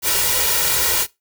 white noise with comb filter, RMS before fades -18 dBFS, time 0.02-1.07 s, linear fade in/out 50 ms, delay 2.1 ms, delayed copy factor +0.7, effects noise-tail reverb RT60 0.2 s tail -20 dB re dry

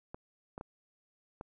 clicks, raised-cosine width 1 ms, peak -28 dBFS, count 4, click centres 0.145 / 0.579 / 0.611 / 1.411 s, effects none

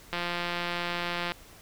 click train, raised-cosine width 0.3 ms, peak -15 dBFS, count 208, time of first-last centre 0.13-1.32 s, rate 174 Hz, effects pink hiss -52 dBFS RMS until 1.61 s

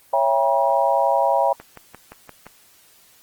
sine chord, C# diminished seventh, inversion none, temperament just, 554.4 / 665.2 / 798.3 / 957.9 Hz, C#5 / E5 / G5 / Bb5, 0 / +16 / +31 / +47 cents, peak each -21 dBFS, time 0.13-1.53 s, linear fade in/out 5 ms
click train, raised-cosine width 0.5 ms, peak -22 dBFS, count 6, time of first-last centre 1.6-2.467 s, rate 5.77 Hz
effects white hiss -53 dBFS RMS until 3.22 s + Opus 24 kbps

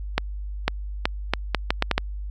accelerating click train, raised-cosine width 0.3 ms, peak -3 dBFS, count 9, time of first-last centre 0.18-1.98 s, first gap 500 ms, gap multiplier 0.75, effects added 50 Hz sine -29 dBFS peak until 2.3 s

